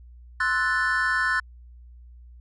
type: chord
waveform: triangle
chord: F# half-diminished seventh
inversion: second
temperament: equal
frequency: 1046.5 / 1318.5 / 1480 / 1760 Hz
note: C6 / E6 / F#6 / A6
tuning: 0 / 0 / 0 / 0 cents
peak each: -28 / -29 / -23 / -23 dBFS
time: 0.4-1.4 s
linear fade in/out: 5 ms
effects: added 60 Hz sine -44 dBFS peak until 2.4 s + resampled to 24000 Hz